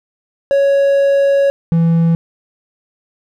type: tone pair in turn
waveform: triangle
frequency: 556 / 166.26 Hz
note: C#5 / E3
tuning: +5 / +15 cents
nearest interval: octave + major sixth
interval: 2090 cents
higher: first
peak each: -7 dBFS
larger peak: neither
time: 0.51-1.5 / 1.72-2.15 s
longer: first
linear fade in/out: 0 ms
effects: none